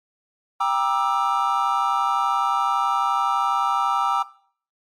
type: chord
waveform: triangle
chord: E half-diminished seventh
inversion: first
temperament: just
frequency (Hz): 791.1 / 949.3 / 1186.7 / 1318.5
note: G5 / Bb5 / D6 / E6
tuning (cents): +16 / +31 / +18 / 0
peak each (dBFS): -22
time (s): 0.6-4.23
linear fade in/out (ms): 10
effects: noise-tail reverb RT60 0.5 s tail -19 dB re dry + MP3 64 kbps